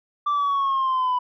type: linear sweep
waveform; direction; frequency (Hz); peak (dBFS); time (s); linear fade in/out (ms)
sine; down; 1176 to 987.8; -17; 0.26-1.19; 10
effects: tanh soft clip ceiling -18 dBFS